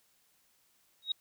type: tone with exponential growth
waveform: sine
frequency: 3788 Hz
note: A#7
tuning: 27 cents sharp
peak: -25 dBFS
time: 1.02-1.12 s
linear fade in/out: 5 ms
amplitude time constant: 21 ms
effects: white hiss -70 dBFS RMS until 1.2 s